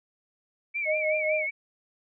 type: tone with vibrato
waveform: sine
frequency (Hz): 2276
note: C#7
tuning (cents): +45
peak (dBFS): -27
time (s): 0.74-1.51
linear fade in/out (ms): 20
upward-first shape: sine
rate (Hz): 5.3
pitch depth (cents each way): 82
type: tone with tremolo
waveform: sine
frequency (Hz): 619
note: D#5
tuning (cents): -9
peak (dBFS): -23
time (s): 0.85-1.47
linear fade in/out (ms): 50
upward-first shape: sine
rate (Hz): 4.8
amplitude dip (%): 55
effects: none